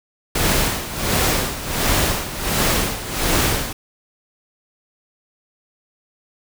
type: noise with tremolo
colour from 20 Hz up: pink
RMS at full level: -17 dBFS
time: 0.35-3.73 s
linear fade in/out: 5 ms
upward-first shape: sine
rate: 1.4 Hz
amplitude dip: 75%
effects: none